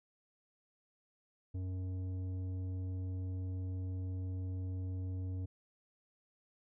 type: tone with tanh clipping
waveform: triangle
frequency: 92.6 Hz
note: F#2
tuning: 2 cents sharp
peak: -38 dBFS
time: 1.54-5.46 s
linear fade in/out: 10 ms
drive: 14 dB
effects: none